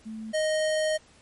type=tone pair in turn; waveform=sine / square; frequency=220 / 622.3 Hz; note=A3 / D#5; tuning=0 / 0 cents; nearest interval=octave + tritone; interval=1800 cents; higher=second; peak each=-34 / -24 dBFS; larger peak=second; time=0.05-0.33 / 0.33-0.98 s; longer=second; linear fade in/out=20 ms; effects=pink hiss -57 dBFS RMS until 1.21 s + MP3 48 kbps